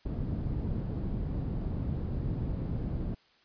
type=low-pass noise; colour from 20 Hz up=white; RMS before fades=-33 dBFS; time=0.05-3.15 s; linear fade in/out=10 ms; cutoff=150 Hz; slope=12 dB/octave; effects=white hiss -64 dBFS RMS until 3.44 s + resampled to 11025 Hz